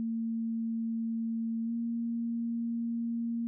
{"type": "tone with pitch glide", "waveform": "sine", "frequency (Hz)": [227.4, 232.6], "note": ["A#3", "A#3"], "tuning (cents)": [-43, -4], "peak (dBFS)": -30, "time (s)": [0, 3.47], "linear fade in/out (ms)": 0, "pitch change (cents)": 39, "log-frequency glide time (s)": [1.64, 1.72], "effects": []}